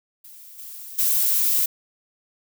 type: noise with level steps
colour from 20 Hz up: violet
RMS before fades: -44 / -38 / -20 dBFS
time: 0.24-1.66 s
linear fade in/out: 5 ms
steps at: 0.58 / 0.98 s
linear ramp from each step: 10 ms
effects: none